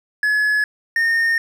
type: tone pair in turn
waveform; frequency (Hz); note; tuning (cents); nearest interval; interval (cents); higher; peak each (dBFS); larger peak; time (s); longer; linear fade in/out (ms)
triangle; 1700 / 1833.2; G#6 / A#6; +40 / -29; minor second; 131; second; -13; neither; 0.23-0.64 / 0.96-1.38; second; 2
effects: none